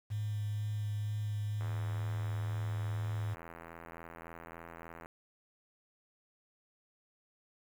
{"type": "tone with vibrato", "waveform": "sine", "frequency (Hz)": 104.9, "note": "G#2", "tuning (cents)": 18, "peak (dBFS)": -33, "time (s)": [0.1, 3.35], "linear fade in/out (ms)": 20, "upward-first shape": "sine", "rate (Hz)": 2.1, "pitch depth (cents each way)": 13}
{"type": "click train", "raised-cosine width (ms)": 0.5, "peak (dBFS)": -31, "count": 289, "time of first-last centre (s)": [1.61, 5.059], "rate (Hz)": 83.5}
{"effects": ["low-pass 2000 Hz 12 dB/octave", "9-bit"]}